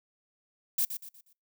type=noise with echo; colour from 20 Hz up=violet; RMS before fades=-27 dBFS; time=0.78-0.85 s; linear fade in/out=5 ms; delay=120 ms; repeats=4; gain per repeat=-9 dB; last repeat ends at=1.33 s; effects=noise-tail reverb RT60 0.3 s tail -26 dB re dry